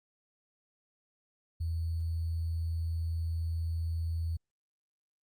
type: tone with sample-and-hold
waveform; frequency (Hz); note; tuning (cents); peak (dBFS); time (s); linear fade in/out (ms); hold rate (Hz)
sine; 82.41; E2; 0; -30; 1.6-4.37; 10; 4410
effects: Opus 48 kbps